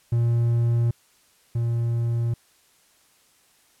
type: tone pair in turn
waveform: triangle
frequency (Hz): 117.7 / 117.24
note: A#2 / A#2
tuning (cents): +17 / +10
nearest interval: unison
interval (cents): 7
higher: first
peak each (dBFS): -16 / -19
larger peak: first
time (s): 0.12-0.91 / 1.55-2.34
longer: neither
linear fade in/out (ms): 5
effects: white hiss -60 dBFS RMS until 3.8 s + low-pass 12000 Hz 12 dB/octave